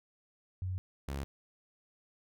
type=tone pair in turn; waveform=sine / sawtooth; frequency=92.5 / 69.3 Hz; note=F#2 / C#2; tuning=0 / 0 cents; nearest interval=perfect fourth; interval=500 cents; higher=first; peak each=-33 / -32 dBFS; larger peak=second; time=0.62-0.78 / 1.08-1.24 s; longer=neither; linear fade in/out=0 ms; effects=none